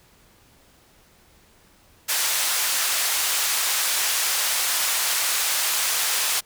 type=band-pass noise; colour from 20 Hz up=white; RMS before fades=-23 dBFS; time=2.08-6.41 s; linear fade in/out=20 ms; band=800 to 12000 Hz; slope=12 dB/octave; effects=pink hiss -56 dBFS RMS until 6.45 s